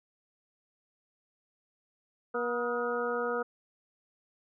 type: harmonic tone with a mistuned harmonic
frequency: 240 Hz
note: B3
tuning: 49 cents flat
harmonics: 1 / 2 / 3 / 4 / 5 / 6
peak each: -40 / -31 / -40 / -42 / -36 / -38 dBFS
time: 2.34-3.43 s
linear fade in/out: 10 ms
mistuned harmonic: 5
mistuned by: +76 cents
effects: none